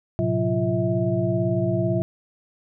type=tone cluster; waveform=sine; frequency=110.5 / 128.5 / 182.2 / 344.2 / 645 Hz; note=A2 / C3 / F#3 / F4 / E5; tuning=+8 / -31 / -26 / -25 / -38 cents; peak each=-26 dBFS; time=0.19-2.02 s; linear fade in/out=0 ms; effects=none